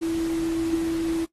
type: tone in noise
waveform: sine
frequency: 329.3 Hz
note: E4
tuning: 2 cents flat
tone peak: -22 dBFS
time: 0.01-1.26 s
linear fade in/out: 20 ms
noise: pink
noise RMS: -39 dBFS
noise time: 0.01-1.26 s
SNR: +14 dB
effects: noise-tail reverb RT60 0.1 s tail -17 dB re dry + AAC 32 kbps